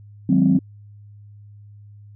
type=chord; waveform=sine; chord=Ab dominant seventh; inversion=second; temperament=equal; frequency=155.56 / 185 / 207.7 / 261.6 Hz; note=Eb3 / Gb3 / Ab3 / C4; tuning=0 / 0 / 0 / 0 cents; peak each=-21 / -16 / -22 / -16 dBFS; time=0.29-0.59 s; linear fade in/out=5 ms; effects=tanh soft clip ceiling -5 dBFS + added 103 Hz sine -41 dBFS peak until 2.15 s

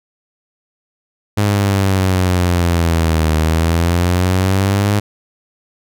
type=exponential two-way sweep; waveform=sawtooth; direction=down then up; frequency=103.9 to 78 to 103.9 Hz; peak=-8 dBFS; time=1.37-5 s; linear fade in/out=10 ms; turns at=3.35 s; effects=none

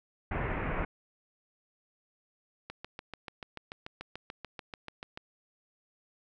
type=low-pass noise; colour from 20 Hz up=pink; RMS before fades=-33 dBFS; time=0.31-0.85 s; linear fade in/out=5 ms; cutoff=2400 Hz; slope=48 dB/octave
type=click train; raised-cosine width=0.3 ms; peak=-24 dBFS; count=18; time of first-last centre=2.7-5.175 s; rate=6.87 Hz
effects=none

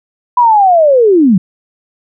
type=linear sweep; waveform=sine; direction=down; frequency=1000 to 170 Hz; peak=-4 dBFS; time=0.37-1.38 s; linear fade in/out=5 ms; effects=none

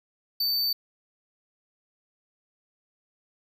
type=tone; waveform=square; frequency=4564 Hz; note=C#8; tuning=50 cents sharp; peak=-24 dBFS; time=0.4-0.73 s; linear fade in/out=5 ms; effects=none

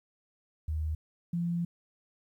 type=tone pair in turn; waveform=sine; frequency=77.78 / 171.61 Hz; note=D#2 / F3; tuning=0 / -30 cents; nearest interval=octave + major second; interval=1370 cents; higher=second; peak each=-29 / -28 dBFS; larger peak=second; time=0.68-0.95 / 1.33-1.65 s; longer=second; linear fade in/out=5 ms; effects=11-bit

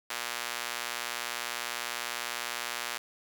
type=tone with high-pass filter; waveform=sawtooth; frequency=120 Hz; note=B2; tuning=49 cents flat; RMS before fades=-36 dBFS; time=0.1-2.98 s; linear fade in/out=5 ms; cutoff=1300 Hz; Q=0.66; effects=none

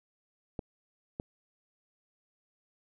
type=clicks; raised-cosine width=2 ms; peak=-22 dBFS; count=2; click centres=0.592 / 1.199 s; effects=none

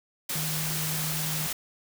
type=tone in noise; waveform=sine; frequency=155.56 Hz; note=D#3; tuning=in tune; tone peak=-32 dBFS; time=0.35-1.47 s; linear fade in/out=5 ms; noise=white; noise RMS=-31 dBFS; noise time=0.29-1.53 s; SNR=-4 dB; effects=none

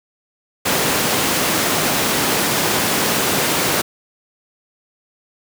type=high-pass noise; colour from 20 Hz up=pink; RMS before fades=-18 dBFS; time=0.65-3.82 s; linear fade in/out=10 ms; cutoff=180 Hz; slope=12 dB/octave; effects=none

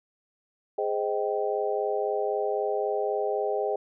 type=chord; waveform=sine; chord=Ab major seventh; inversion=none; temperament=just; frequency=415.3 / 519.1 / 623 / 778.7 Hz; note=Ab4 / C5 / Eb5 / G5; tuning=0 / -14 / +2 / -12 cents; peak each=-28 / -32 / -31 / -32 dBFS; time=0.78-3.76 s; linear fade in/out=5 ms; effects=none

